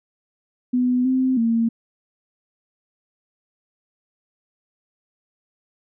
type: tone with pitch steps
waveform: sine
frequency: 249.4 / 259.4 / 229.3 Hz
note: B3 / C4 / A#3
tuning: +17 / -15 / -28 cents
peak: -16 dBFS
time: 0.73-1.69 s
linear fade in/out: 10 ms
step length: 320 ms
effects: none